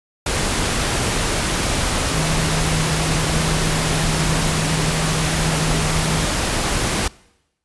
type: tone in noise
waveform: sine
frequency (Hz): 157.8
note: D#3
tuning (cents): +25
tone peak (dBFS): -21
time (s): 2.13-6.25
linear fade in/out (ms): 5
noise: pink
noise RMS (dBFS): -20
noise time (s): 0.26-7.08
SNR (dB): -4
effects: noise-tail reverb RT60 0.9 s tail -23 dB re dry + resampled to 24000 Hz